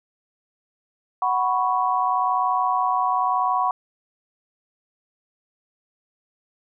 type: chord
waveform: sine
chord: F# suspended fourth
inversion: none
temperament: equal with one note detuned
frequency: 742.1 / 987.8 / 1108.7 Hz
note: F#5 / B5 / C#6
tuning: +5 / 0 / 0 cents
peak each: -23 dBFS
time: 1.22-3.71 s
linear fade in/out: 2 ms
effects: none